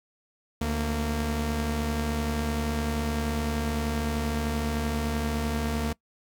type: tone pair together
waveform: sawtooth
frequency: 73.2 / 229.7 Hz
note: D2 / A#3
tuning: -5 / -25 cents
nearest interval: octave + minor sixth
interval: 1980 cents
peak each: -25 dBFS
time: 0.61-5.93 s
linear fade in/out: 5 ms
effects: noise-tail reverb RT60 0.1 s tail -22 dB re dry